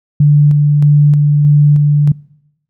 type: tone with tremolo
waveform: sine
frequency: 146.83 Hz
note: D3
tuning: in tune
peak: -4 dBFS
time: 0.2-2.12 s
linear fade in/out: 5 ms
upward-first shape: square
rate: 1.6 Hz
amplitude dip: 25%
effects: noise-tail reverb RT60 0.9 s tail -25 dB re dry